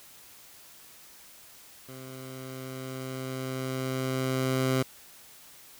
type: tone with level ramp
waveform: 15% pulse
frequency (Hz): 130.81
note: C3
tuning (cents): 0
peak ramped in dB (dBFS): -36 to -17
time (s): 1.88-4.83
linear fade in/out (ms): 10
effects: white hiss -52 dBFS RMS until 5.79 s